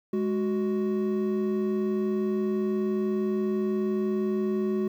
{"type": "tone pair together", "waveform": "triangle", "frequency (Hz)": [208.5, 371.5], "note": ["G#3", "F#4"], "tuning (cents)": [7, 7], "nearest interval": "minor seventh", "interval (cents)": 1000, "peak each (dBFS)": -25, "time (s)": [0.13, 4.88], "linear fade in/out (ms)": 5, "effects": ["10-bit"]}